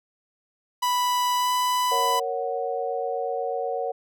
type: tone with pitch glide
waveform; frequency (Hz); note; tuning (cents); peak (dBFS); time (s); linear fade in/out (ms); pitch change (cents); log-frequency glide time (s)
45% pulse; 987.8 to 995.2; B5 to B5; 0 to +13; -21; 0.82-2.2; 10; +13; 1.36-1.5
type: chord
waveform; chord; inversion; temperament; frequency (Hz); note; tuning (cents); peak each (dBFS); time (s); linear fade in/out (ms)
sine; F# major; first; equal; 466.2 / 554.4 / 740; A#4 / C#5 / F#5; 0 / 0 / 0; -29 / -30 / -29; 1.91-3.92; 10
effects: none